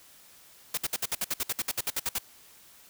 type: noise bursts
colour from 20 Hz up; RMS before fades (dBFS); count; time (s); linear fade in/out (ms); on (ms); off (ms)
white; -29; 16; 0.74-2.185; 5; 35; 59
effects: white hiss -55 dBFS RMS until 2.89 s